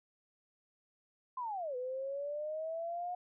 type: linear two-way sweep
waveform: sine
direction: down then up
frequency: 1045 to 493.9 to 722 Hz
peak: -36 dBFS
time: 1.37-3.15 s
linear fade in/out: 5 ms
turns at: 1.76 s
effects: none